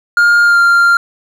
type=tone with pitch glide; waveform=triangle; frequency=1413 to 1391.9 Hz; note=F6 to F6; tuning=+20 to -6 cents; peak=-4 dBFS; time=0.17-0.97 s; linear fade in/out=2 ms; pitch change=-26 cents; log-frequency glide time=0.43-0.59 s; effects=none